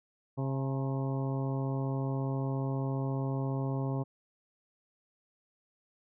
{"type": "harmonic tone with a mistuned harmonic", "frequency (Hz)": 134.6, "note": "C3", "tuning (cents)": 49, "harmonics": [1, 2, 3, 4, 5, 6, 7, 8], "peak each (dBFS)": [-31, -37, -41, -43, -45, -47, -48, -49], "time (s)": [0.37, 4.04], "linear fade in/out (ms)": 20, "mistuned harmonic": 6, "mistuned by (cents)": 79, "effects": []}